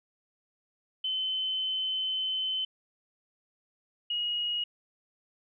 sine tone pair in turn, 3056 / 2889 Hz, G7 / F#7, -45 / -42 cents, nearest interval minor second, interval 97 cents, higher first, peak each -28 dBFS, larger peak neither, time 1.04-2.65 / 4.1-4.64 s, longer first, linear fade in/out 5 ms, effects none

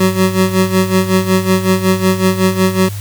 25% pulse tone with tremolo, 187.7 Hz, F#3, 25 cents sharp, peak -4 dBFS, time 0-2.89 s, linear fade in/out 5 ms, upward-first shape sine, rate 5.4 Hz, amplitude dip 75%, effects added 101 Hz sine -21 dBFS peak until 3 s + white hiss -33 dBFS RMS until 3 s

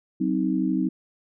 sine chord, C diminished, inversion second, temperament just, 188.37 / 261.6 / 314 Hz, Gb3 / C4 / Eb4, +31 / 0 / +16 cents, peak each -26 / -25 / -25 dBFS, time 0.2-0.89 s, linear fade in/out 10 ms, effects none

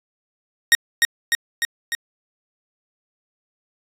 sawtooth tone with echo, 1864.7 Hz, A#6, in tune, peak -6 dBFS, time 0.72-0.75 s, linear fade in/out 0 ms, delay 300 ms, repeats 4, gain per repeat -3 dB, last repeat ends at 1.95 s, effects resampled to 32000 Hz

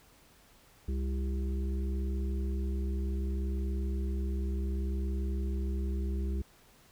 harmonic tone with a mistuned harmonic, 66.6 Hz, C2, 31 cents sharp, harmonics 1 / 3 / 5 / 6, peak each -30 / -40 / -44 / -46 dBFS, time 0.88-6.42 s, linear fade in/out 5 ms, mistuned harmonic 6, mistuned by -26 cents, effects pink hiss -61 dBFS RMS until 6.91 s

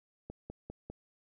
click train, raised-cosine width 2 ms, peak -29 dBFS, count 4, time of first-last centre 0.3-0.9 s, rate 5 Hz, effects none

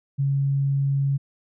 sine tone, 138.59 Hz, C#3, in tune, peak -19 dBFS, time 0.18-1.18 s, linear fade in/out 20 ms, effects none

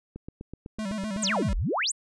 click train, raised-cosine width 3 ms, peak -25 dBFS, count 9, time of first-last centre 0.16-1.163 s, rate 7.98 Hz
square tone with vibrato, 204.4 Hz, G#3, 27 cents flat, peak -30 dBFS, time 0.79-1.53 s, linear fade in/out 0 ms, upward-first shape square, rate 7.9 Hz, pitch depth 100 cents each way
sine exponential two-way sweep, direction down then up, 9250 to 32.89 to 9250 Hz, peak -24 dBFS, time 1.22-1.92 s, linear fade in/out 10 ms, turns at 1.55 s
effects resampled to 22050 Hz

